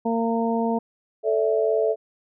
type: harmonic tone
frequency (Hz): 229.3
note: A#3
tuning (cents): -28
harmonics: 1 / 2 / 3 / 4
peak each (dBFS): -23 / -26 / -28 / -29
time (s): 0.05-0.79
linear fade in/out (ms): 10
type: chord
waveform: sine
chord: A suspended fourth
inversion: none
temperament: equal with one note detuned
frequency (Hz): 440 / 575.2 / 659.3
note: A4 / D5 / E5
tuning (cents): 0 / -36 / 0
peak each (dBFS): -21 / -26 / -23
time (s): 1.23-1.96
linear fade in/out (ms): 50
effects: none